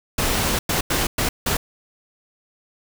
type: noise bursts at uneven times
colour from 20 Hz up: pink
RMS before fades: -21 dBFS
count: 5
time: 0.18-0.59 / 0.69-0.81 / 0.9-1.07 / 1.18-1.29 / 1.46-1.57 s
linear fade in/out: 5 ms
effects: none